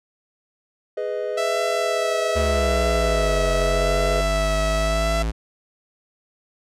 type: chord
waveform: triangle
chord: G# minor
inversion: none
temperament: just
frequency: 415.3 / 498.4 / 623 Hz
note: G#4 / B4 / D#5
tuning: 0 / +16 / +2 cents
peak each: -26 dBFS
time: 0.97-4.21 s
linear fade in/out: 5 ms
type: tone with vibrato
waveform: sawtooth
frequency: 659.3 Hz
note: E5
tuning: in tune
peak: -18 dBFS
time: 1.37-5.23 s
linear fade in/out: 10 ms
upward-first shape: sine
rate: 0.84 Hz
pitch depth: 24 cents each way
type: exponential two-way sweep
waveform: square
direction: down then up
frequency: 76 to 46.25 to 55.5 Hz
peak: -22 dBFS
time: 2.35-5.32 s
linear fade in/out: 20 ms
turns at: 3.51 s
effects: low-pass 9000 Hz 12 dB/octave